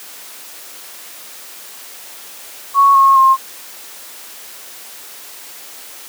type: tone with pitch steps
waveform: sine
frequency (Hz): 1108.7 / 1086.5 / 1064.8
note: C#6 / C#6 / C6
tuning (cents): 0 / -35 / +30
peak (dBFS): -6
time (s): 2.74-3.37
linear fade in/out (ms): 50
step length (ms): 210
effects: white hiss -35 dBFS RMS until 6.08 s + high-pass 300 Hz 12 dB/octave